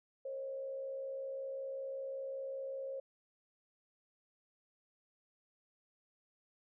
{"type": "tone with frequency modulation", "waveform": "sine", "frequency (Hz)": 538, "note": "C5", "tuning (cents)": 48, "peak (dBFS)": -39, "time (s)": [0.25, 3], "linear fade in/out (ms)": 5, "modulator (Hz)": 65.2, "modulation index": 0.43, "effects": []}